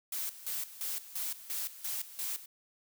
blue noise with tremolo, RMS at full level -36 dBFS, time 0.12-2.46 s, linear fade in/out 5 ms, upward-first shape square, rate 2.9 Hz, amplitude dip 80%, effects none

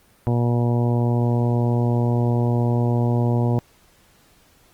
harmonic tone, 119.8 Hz, A#2, 48 cents sharp, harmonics 1 / 2 / 3 / 4 / 5 / 6 / 7 / 8, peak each -18 / -24 / -28 / -30 / -32 / -34 / -35 / -36 dBFS, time 0.27-3.59 s, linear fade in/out 0 ms, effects pink hiss -56 dBFS RMS until 4.73 s + Opus 32 kbps

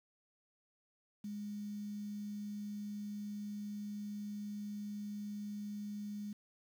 sine tone with quantisation, 206.5 Hz, G#3, 10 cents flat, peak -40 dBFS, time 1.24-6.33 s, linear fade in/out 5 ms, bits 10, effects none

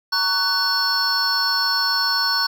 triangle tone cluster, 924 / 1121 / 1491 / 4386 / 5350 Hz, A#5 / C#6 / F#6 / C#8 / E8, -16 / +19 / +13 / -19 / +25 cents, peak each -27 / -25 / -22 / -20 / -23 dBFS, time 0.12-2.47 s, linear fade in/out 10 ms, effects none

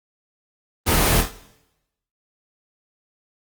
pink noise with echo, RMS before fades -18 dBFS, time 0.86-1.22 s, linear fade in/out 20 ms, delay 25 ms, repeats 4, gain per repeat -6 dB, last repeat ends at 1.32 s, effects noise-tail reverb RT60 0.9 s tail -19 dB re dry + Opus 24 kbps

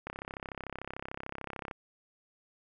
click train, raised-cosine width 0.5 ms, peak -23 dBFS, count 56, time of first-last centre 0.07-1.712 s, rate 33.5 Hz, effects none

